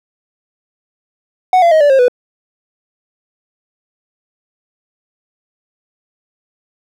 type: tone with pitch steps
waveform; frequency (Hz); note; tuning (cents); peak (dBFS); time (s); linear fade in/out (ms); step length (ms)
triangle; 740 / 682.5 / 629.5 / 580.6 / 535.5 / 493.9; F#5 / F5 / D#5 / D5 / C5 / B4; 0 / -40 / +20 / -20 / +40 / 0; -4; 1.53-2.082; 2; 92
effects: none